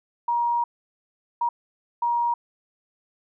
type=tone bursts at uneven times; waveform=sine; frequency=948 Hz; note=A#5; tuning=29 cents sharp; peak=-20 dBFS; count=3; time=0.28-0.64 / 1.41-1.49 / 2.02-2.34 s; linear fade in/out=5 ms; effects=none